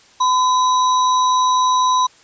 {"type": "tone with sample-and-hold", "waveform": "sine", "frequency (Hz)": 1012, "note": "B5", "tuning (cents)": 42, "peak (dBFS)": -12, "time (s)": [0.2, 2.07], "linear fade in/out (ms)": 10, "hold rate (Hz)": 4900, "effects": ["white hiss -49 dBFS RMS until 2.23 s", "resampled to 16000 Hz"]}